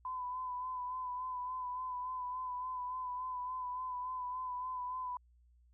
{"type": "tone with vibrato", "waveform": "sine", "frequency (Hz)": 1006, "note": "B5", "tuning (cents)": 32, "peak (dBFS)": -37, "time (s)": [0.05, 5.17], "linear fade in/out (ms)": 2, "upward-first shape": "sine", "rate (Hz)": 3.5, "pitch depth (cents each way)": 30, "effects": ["added 60 Hz sine -63 dBFS peak until 5.73 s"]}